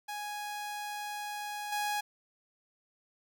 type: tone with level steps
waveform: sawtooth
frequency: 830.6 Hz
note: G#5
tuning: in tune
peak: -33 / -27 dBFS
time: 0.08-2.01 s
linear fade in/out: 10 ms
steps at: 1.72 s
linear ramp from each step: 5 ms
effects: none